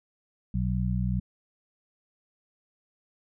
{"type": "harmonic tone", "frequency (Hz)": 61.74, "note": "B1", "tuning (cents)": 0, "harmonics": [1, 2, 3], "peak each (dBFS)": [-29, -29, -29], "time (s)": [0.54, 1.2], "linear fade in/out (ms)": 5, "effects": []}